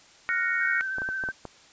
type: chord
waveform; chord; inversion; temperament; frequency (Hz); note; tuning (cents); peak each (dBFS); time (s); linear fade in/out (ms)
sine; Gb major seventh; third; equal; 1396.9 / 1480 / 1864.7 / 2217; F6 / Gb6 / Bb6 / Db7; 0 / 0 / 0 / 0; -31 / -29 / -27 / -31; 0.29-0.81; 0
type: tone with vibrato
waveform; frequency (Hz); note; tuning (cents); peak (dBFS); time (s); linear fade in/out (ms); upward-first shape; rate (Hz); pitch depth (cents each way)
sine; 1544; G6; -27; -28; 0.6-1.32; 20; sine; 13; 26
type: clicks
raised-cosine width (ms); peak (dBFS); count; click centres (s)
1; -22; 6; 0.984 / 1.019 / 1.089 / 1.238 / 1.288 / 1.453
effects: white hiss -54 dBFS RMS until 1.72 s + resampled to 16000 Hz